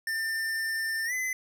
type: tone with pitch glide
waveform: square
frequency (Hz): 1795 to 2026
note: A6 to B6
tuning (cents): +34 to +44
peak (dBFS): -29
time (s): 0.07-1.33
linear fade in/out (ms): 2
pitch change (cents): +210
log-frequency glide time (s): 1.05-1.13
effects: none